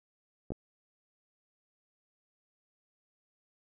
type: clicks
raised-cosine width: 2 ms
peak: -24 dBFS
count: 2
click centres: 0.505 / 0.52 s
effects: none